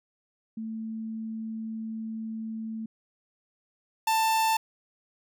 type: tone pair in turn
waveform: sine / 45% pulse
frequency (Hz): 222 / 888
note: A3 / A5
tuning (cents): +16 / +16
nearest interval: 2 octaves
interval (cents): 2400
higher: second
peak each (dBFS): -32 / -22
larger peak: second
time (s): 0.57-2.86 / 4.07-4.57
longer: first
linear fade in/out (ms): 5
effects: none